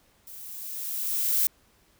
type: noise with level ramp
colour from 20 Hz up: violet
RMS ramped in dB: -44 to -22 dBFS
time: 0.27-1.47 s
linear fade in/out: 2 ms
effects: pink hiss -63 dBFS RMS until 1.99 s